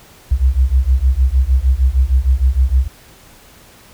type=beating tone pair; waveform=sine; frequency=61.74 / 68.24 Hz; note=B1 / C#2; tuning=0 / -27 cents; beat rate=6.5 Hz; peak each=-13 dBFS; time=0.31-2.88 s; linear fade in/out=10 ms; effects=pink hiss -44 dBFS RMS until 3.93 s